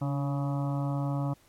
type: harmonic tone with a mistuned harmonic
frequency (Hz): 140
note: C#3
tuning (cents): +18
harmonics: 1 / 2 / 4 / 5 / 6 / 7 / 8 / 9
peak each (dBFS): -28 / -34 / -40 / -42 / -44 / -45 / -46 / -47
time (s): 0.01-1.34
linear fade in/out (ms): 10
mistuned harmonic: 2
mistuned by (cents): +32
effects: pink hiss -62 dBFS RMS until 1.48 s + MP3 64 kbps